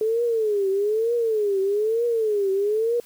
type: tone with vibrato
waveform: sine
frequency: 428.1 Hz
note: A4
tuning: 47 cents flat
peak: -19 dBFS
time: 0.01-3 s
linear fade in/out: 2 ms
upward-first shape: triangle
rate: 1.1 Hz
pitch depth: 200 cents each way
effects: white hiss -52 dBFS RMS until 3.05 s